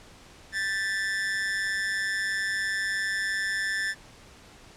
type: tone with amplitude modulation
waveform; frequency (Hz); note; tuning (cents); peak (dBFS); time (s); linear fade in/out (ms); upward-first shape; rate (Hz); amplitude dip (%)
45% pulse; 1760; A6; 0; -23; 0.52-3.95; 50; sine; 197; 70
effects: pink hiss -51 dBFS RMS until 4.76 s + low-pass 8000 Hz 12 dB/octave